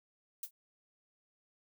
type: noise with exponential decay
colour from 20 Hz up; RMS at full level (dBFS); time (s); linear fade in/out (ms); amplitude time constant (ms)
violet; -34; 0.43-0.51; 5; 17
effects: none